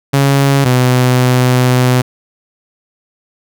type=tone pair in turn; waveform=sawtooth; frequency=138.59 / 126.2 Hz; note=C#3 / B2; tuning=0 / +38 cents; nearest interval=major second; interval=162 cents; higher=first; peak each=-4 dBFS; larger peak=neither; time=0.13-0.65 / 0.65-2.02 s; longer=second; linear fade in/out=10 ms; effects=none